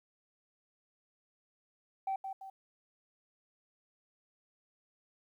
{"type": "tone with echo", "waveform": "sine", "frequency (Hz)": 773, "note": "G5", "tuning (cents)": -24, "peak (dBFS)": -30, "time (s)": [2.07, 2.16], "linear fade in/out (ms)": 5, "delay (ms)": 170, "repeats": 2, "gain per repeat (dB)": -7, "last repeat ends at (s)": 2.5, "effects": ["tanh soft clip ceiling -29 dBFS", "12-bit"]}